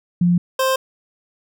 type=tone pair in turn; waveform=sine / 25% pulse; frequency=175.3 / 525.3 Hz; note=F3 / C5; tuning=+7 / +7 cents; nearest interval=octave + perfect fifth; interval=1900 cents; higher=second; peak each=-12 dBFS; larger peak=neither; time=0.21-0.38 / 0.59-0.76 s; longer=neither; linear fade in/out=5 ms; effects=none